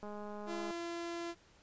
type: click train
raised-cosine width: 1 ms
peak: -33 dBFS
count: 142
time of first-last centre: 0.03-0.708 s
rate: 208 Hz
type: tone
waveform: sawtooth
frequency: 340.6 Hz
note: F4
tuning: 43 cents flat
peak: -35 dBFS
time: 0.46-1.35 s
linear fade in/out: 50 ms
effects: pink hiss -65 dBFS RMS until 1.62 s + resampled to 16000 Hz